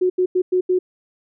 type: tone bursts at uneven times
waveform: sine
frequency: 366.2 Hz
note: F#4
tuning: 18 cents flat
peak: -14 dBFS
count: 5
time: 0.01-0.1 / 0.18-0.26 / 0.35-0.42 / 0.52-0.61 / 0.69-0.79 s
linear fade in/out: 10 ms
effects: none